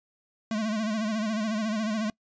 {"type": "tone with vibrato", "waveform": "square", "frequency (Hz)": 216.7, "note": "A3", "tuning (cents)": -26, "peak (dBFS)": -27, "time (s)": [0.51, 2.1], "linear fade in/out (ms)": 2, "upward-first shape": "sine", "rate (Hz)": 14, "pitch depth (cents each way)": 74, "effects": ["noise-tail reverb RT60 0.1 s tail -25 dB re dry", "resampled to 16000 Hz"]}